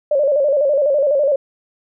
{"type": "tone with vibrato", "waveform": "sine", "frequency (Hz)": 570, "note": "C#5", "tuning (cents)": 48, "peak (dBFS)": -12, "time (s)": [0.11, 1.36], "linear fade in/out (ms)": 5, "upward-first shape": "square", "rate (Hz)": 12, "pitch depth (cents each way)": 80, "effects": []}